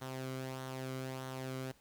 sawtooth tone with flanger, 130.81 Hz, C3, in tune, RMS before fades -42 dBFS, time 0.01-1.72 s, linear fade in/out 10 ms, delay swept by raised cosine 0.4 to 1.16 ms, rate 1.6 Hz, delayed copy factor -0.5, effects pink hiss -67 dBFS RMS until 1.8 s

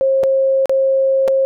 sine tone with dropouts, 536 Hz, C5, 42 cents sharp, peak -11 dBFS, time 0.01-1.45 s, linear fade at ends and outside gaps 0 ms, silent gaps 0.233-0.237 / 0.657-0.695 / 1.278-1.282 s, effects none

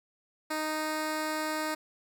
10% pulse tone, 310 Hz, D#4, 6 cents flat, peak -22 dBFS, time 0.5-1.75 s, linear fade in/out 10 ms, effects none

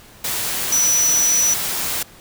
sine tone in noise, 5920 Hz, F#8, in tune, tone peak -14 dBFS, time 0.72-1.54 s, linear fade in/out 5 ms, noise white, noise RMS -23 dBFS, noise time 0.24-2.03 s, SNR +6 dB, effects pink hiss -45 dBFS RMS until 2.2 s

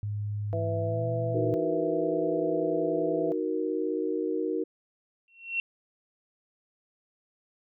sine tone with pitch glide, 103.83 to 117.22 Hz, G#2 to A#2, 0 to +10 cents, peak -29 dBFS, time 0.03-1.54 s, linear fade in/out 0 ms, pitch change +210 cents, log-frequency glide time 0.83-1.05 s
harmonic tone, 165.5 Hz, E3, 7 cents sharp, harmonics 1 / 2 / 3 / 4, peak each -40 / -39 / -32 / -32 dBFS, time 0.53-3.32 s, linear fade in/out 0 ms
sine chord, D# minor, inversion none, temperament equal, 311.1 / 370 / 466.2 Hz, D#4 / F#4 / A#4, 0 / 0 / 0 cents, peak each -31 dBFS, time 1.34-4.64 s, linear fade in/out 10 ms
sine tone with exponential growth, 2722 Hz, F7, 45 cents flat, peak -23 dBFS, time 5.28-5.6 s, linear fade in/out 1 ms, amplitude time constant 68 ms
effects none

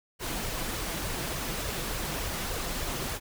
pink noise with flanger, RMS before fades -33 dBFS, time 0.19-3.2 s, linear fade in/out 50 ms, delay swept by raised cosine 1.7 to 6.1 ms, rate 3.4 Hz, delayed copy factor +0.55, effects none

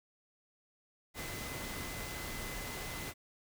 sine tone in noise, 2032 Hz, B6, 49 cents sharp, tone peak -48 dBFS, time 1.14-3.14 s, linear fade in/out 50 ms, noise pink, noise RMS -42 dBFS, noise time 1.14-3.14 s, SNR -9 dB, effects none

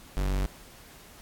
45% pulse tone, 47.69 Hz, G1, 47 cents flat, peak -25 dBFS, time 0.17-0.46 s, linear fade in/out 0 ms, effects pink hiss -51 dBFS RMS until 1.21 s + AAC 64 kbps

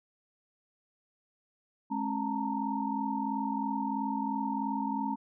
sine tone cluster, 212.4 / 270.9 / 889 / 932 Hz, G#3 / C#4 / A5 / A#5, +39 / -40 / +18 / -1 cents, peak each -35 / -34 / -37 / -35 dBFS, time 1.9-5.16 s, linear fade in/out 20 ms, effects none

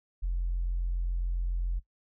sine tone, 43.65 Hz, F1, in tune, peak -26 dBFS, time 0.22-1.8 s, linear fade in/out 20 ms, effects noise-tail reverb RT60 0.1 s tail -18 dB re dry + tanh soft clip ceiling -23 dBFS

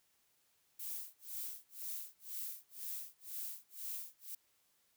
violet noise with tremolo, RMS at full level -42 dBFS, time 0.79-4.35 s, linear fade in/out 5 ms, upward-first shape sine, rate 2 Hz, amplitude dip 100%, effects white hiss -75 dBFS RMS until 4.96 s

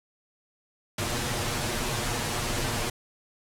pink noise with comb filter, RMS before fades -29 dBFS, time 0.98-2.9 s, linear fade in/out 5 ms, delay 8.4 ms, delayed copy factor +0.7, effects low-pass 11000 Hz 12 dB/octave

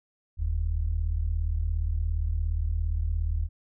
sine tone pair together, 42.16 / 79.4 Hz, E1 / D#2, +40 / +36 cents, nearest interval major seventh, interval 1096 cents, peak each -27 dBFS, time 0.37-3.49 s, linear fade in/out 50 ms, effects none

